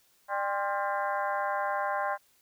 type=harmonic tone with a mistuned harmonic; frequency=199.5 Hz; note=G3; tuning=31 cents sharp; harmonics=3 / 4 / 5 / 6 / 7 / 8 / 9 / 10; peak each=-34 / -32 / -33 / -47 / -39 / -37 / -45 / -47 dBFS; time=0.28-2.18 s; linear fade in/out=50 ms; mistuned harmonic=5; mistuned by=+88 cents; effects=white hiss -66 dBFS RMS until 2.41 s